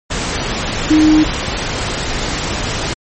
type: tone in noise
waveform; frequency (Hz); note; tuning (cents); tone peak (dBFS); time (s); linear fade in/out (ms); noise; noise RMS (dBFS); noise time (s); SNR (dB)
sine; 309.4; D#4; -10; -6; 0.9-1.24; 10; pink; -19; 0.1-2.94; +10
effects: MP3 32 kbps